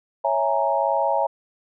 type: chord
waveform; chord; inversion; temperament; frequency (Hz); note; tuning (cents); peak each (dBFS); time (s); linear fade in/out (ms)
sine; A# half-diminished seventh; first; equal; 554.4 / 659.3 / 830.6 / 932.3; C#5 / E5 / G#5 / A#5; 0 / 0 / 0 / 0; -24; 0.24-1.27; 10
effects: none